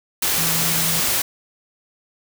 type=tone in noise; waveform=sine; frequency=164.81 Hz; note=E3; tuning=in tune; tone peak=-27 dBFS; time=0.38-1 s; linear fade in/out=5 ms; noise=white; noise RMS=-20 dBFS; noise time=0.22-1.22 s; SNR=-10 dB; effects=none